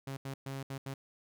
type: tone bursts at uneven times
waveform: sawtooth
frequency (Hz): 135.8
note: C#3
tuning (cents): -35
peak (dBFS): -34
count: 5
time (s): 0.07-0.17 / 0.25-0.34 / 0.46-0.63 / 0.7-0.78 / 0.86-0.94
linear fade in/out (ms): 5
effects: none